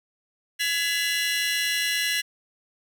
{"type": "tone cluster", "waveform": "30% pulse", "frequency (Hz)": [1682, 2009, 2717, 2891, 4108], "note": ["G#6", "B6", "F7", "F#7", "C8"], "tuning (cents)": [22, 29, -48, -41, -33], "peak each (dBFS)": [-26, -25, -30, -26, -32], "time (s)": [0.59, 2.22], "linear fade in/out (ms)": 20, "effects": []}